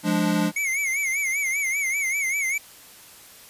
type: chord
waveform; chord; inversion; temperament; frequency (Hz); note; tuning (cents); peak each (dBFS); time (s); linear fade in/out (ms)
square; D diminished; first; equal; 174.61 / 207.7 / 293.7; F3 / Ab3 / D4; 0 / 0 / 0; -25; 0.03-0.52; 50
type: tone with vibrato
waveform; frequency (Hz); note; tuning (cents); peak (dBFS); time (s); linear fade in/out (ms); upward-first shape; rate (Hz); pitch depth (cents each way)
square; 2189; C#7; -22; -23; 0.56-2.58; 5; sine; 5.1; 100
effects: white hiss -47 dBFS RMS until 3.49 s + resampled to 32000 Hz